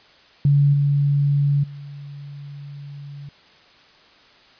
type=tone with level steps; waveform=sine; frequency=142.5 Hz; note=C#3; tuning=48 cents sharp; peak=-12 / -15 / -33 dBFS; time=0.45-3.29 s; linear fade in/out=2 ms; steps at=0.73 / 1.63 s; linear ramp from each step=10 ms; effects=white hiss -51 dBFS RMS until 4.59 s + resampled to 11025 Hz